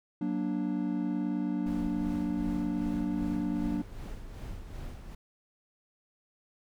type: chord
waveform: triangle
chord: Gb augmented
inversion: none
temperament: equal with one note detuned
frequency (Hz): 185 / 235.1 / 293.7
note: Gb3 / Bb3 / D4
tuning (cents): 0 / +15 / 0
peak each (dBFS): -32 / -32 / -30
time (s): 0.21-3.82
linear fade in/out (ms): 5
type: noise with tremolo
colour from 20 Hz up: brown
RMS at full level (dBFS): -39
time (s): 1.66-5.15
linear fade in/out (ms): 5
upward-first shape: sine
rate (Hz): 2.6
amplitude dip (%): 50
effects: none